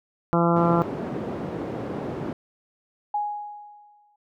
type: harmonic tone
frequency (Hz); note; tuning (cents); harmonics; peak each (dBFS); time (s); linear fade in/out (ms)
170; F3; -46; 1 / 2 / 3 / 4 / 5 / 6 / 7 / 8; -21 / -24 / -26 / -27 / -28 / -29 / -29 / -30; 0.33-0.82; 0
type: band-pass noise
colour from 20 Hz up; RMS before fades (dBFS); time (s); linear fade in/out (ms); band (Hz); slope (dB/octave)
white; -31; 0.56-2.33; 2; 130 to 420; 12
type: tone with exponential decay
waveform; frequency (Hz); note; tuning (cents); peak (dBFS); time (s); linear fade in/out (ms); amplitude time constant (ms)
sine; 830.6; G#5; 0; -21; 3.14-4.16; 5; 220
effects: none